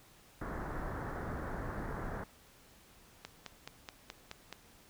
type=low-pass noise; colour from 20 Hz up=pink; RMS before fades=-40 dBFS; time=0.41-2.24 s; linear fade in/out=5 ms; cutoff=1800 Hz; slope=48 dB/octave
type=click train; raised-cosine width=0.2 ms; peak=-25 dBFS; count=7; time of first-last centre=3.25-4.527 s; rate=4.7 Hz
effects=pink hiss -61 dBFS RMS until 4.89 s